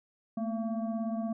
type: tone with frequency modulation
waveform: sine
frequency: 220 Hz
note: A3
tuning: in tune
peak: -30 dBFS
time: 0.37-1.33 s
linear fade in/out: 5 ms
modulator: 457 Hz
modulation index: 0.92
effects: none